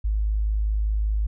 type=tone; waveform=sine; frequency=52.6 Hz; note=G#1; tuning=23 cents sharp; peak=-20 dBFS; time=0.04-1.27 s; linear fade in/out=10 ms; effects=none